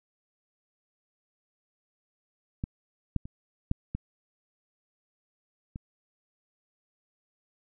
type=clicks; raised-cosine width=5 ms; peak=-18 / -14 / -28 / -13 / -19 / -25 dBFS; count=6; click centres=2.639 / 3.163 / 3.255 / 3.714 / 3.95 / 5.759 s; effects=none